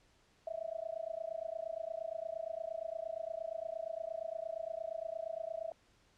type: tone with amplitude modulation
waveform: sine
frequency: 654 Hz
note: E5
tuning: 14 cents flat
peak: -34 dBFS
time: 0.47-5.72 s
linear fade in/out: 2 ms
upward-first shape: sine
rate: 28.6 Hz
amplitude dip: 100%
effects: pink hiss -69 dBFS RMS until 6.17 s + low-pass 7000 Hz 12 dB/octave